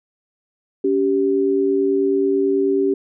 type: tone pair together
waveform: sine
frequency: 280.8 / 390 Hz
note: C#4 / G4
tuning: +22 / -9 cents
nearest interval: tritone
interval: 569 cents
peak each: -20 / -16 dBFS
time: 0.84-2.94 s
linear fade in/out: 5 ms
effects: none